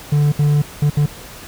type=tone bursts at uneven times; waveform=triangle; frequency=146.83 Hz; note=D3; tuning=in tune; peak=-9 dBFS; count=4; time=0.12-0.32 / 0.39-0.62 / 0.82-0.9 / 0.97-1.06 s; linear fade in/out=5 ms; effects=pink hiss -36 dBFS RMS until 1.47 s